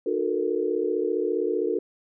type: tone cluster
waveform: sine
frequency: 304 / 363.6 / 437.4 / 472.6 Hz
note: D#4 / F#4 / A4 / A#4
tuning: -40 / -30 / -10 / +24 cents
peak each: -31 / -27 / -27 / -29 dBFS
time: 0.06-1.79 s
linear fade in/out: 5 ms
effects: none

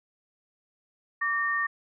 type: tone pair together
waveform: sine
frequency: 1159.4 / 1833 Hz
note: D6 / A#6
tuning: -23 / -30 cents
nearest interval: minor sixth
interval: 793 cents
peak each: -29 / -26 dBFS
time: 1.21-1.67 s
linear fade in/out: 10 ms
effects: none

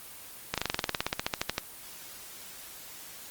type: slowing click train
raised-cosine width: 0.2 ms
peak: -9 dBFS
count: 19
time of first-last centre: 0.54-1.581 s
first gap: 37 ms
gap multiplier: 1.05
effects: white hiss -46 dBFS RMS until 3.3 s + Opus 24 kbps

